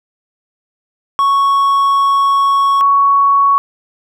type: tone pair in turn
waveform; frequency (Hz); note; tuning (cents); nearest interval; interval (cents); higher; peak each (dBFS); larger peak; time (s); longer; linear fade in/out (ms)
triangle / sine; 1108.7 / 1115.8; C#6 / C#6; 0 / +11; unison; 11; second; -7; neither; 1.19-2.81 / 2.81-3.58; first; 0
effects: none